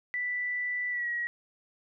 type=tone with pitch glide; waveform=sine; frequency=1975.5 to 1908.2 Hz; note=B6 to A#6; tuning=0 to +40 cents; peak=-29 dBFS; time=0.14-1.27 s; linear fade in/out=0 ms; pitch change=-60 cents; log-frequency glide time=0.9-1.08 s; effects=none